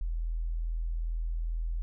sine tone, 41.2 Hz, E1, in tune, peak -29 dBFS, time 0.01-1.82 s, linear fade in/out 0 ms, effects none

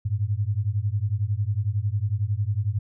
sine beating tone pair, 98 / 109 Hz, G2 / A2, 0 / -16 cents, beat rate 11 Hz, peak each -25 dBFS, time 0.05-2.79 s, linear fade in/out 10 ms, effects none

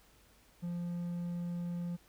triangle tone with hard clipping, 173.9 Hz, F3, 7 cents flat, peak -36 dBFS, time 0.62-1.97 s, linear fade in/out 20 ms, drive 6 dB, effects added 50 Hz sine -68 dBFS peak until 2.08 s + pink hiss -65 dBFS RMS until 2.08 s

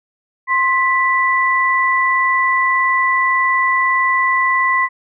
sine tone pair together, 1053.8 / 1975.5 Hz, C6 / B6, +12 / 0 cents, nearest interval major seventh, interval 1088 cents, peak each -15 dBFS, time 0.47-4.89 s, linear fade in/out 50 ms, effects none

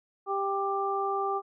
harmonic tone, 394 Hz, G4, 9 cents sharp, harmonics 1 / 2 / 3, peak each -31 / -31 / -31 dBFS, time 0.26-1.42 s, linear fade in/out 50 ms, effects none

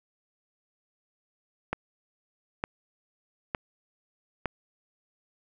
click train, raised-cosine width 0.5 ms, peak -13 dBFS, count 4, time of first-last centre 1.73-4.457 s, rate 1.1 Hz, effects none

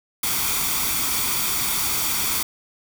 white noise with comb filter, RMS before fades -23 dBFS, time 0.23-2.43 s, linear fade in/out 5 ms, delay 0.87 ms, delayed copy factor +0.55, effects none

